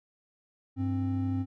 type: tone pair together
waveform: triangle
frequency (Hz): 99 / 264.1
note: G2 / C4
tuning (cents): +18 / +16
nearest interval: octave + perfect fourth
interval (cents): 1698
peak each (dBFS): -28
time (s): 0.76-1.46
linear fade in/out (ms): 50
effects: none